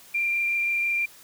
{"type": "tone with frequency modulation", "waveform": "sine", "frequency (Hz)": 2380, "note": "D7", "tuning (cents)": 22, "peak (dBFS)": -22, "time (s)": [0.14, 1.06], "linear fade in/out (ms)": 10, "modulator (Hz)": 26.1, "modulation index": 0.9, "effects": ["white hiss -50 dBFS RMS until 1.23 s"]}